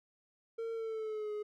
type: tone with pitch glide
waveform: triangle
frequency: 455.6 to 420.2 Hz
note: A#4 to G#4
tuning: -40 to +20 cents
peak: -34 dBFS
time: 0.58-1.43 s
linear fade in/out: 10 ms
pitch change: -140 cents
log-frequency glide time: 0.73-1.32 s
effects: none